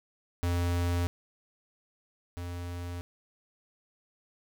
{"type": "tone pair in turn", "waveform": "square", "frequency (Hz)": [87.2, 87.64], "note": ["F2", "F2"], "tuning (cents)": [-2, 7], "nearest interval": "unison", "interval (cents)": 9, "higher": "second", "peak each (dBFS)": [-27, -36], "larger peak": "first", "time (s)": [[0.43, 1.07], [2.37, 3.01]], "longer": "neither", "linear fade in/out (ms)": 0, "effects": []}